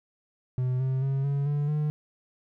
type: tone with pitch steps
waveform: triangle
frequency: 127 / 131.4 / 135.96 / 140.67 / 145.55 / 150.59 Hz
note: B2 / C3 / C#3 / C#3 / D3 / D3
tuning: +49 / +8 / -33 / +26 / -15 / +44 cents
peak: -22 dBFS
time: 0.58-1.9 s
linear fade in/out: 0 ms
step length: 220 ms
effects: none